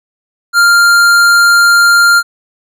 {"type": "tone with tanh clipping", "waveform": "sine", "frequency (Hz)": 1396.9, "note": "F6", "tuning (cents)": 0, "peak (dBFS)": -6, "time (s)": [0.53, 2.23], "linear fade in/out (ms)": 50, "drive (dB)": 17, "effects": []}